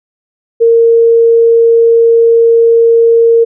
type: tone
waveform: sine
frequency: 461.2 Hz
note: A#4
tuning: 19 cents flat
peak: -3 dBFS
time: 0.6-3.45 s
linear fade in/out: 20 ms
effects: none